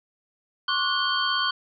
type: tone cluster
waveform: sine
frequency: 1072 / 1149 / 1465 / 3155 / 4465 Hz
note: C6 / D6 / F#6 / G7 / C#8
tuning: +42 / -38 / -18 / +10 / +12 cents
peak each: -29 / -30 / -27 / -27 / -30 dBFS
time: 0.68-1.51 s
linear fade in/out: 5 ms
effects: none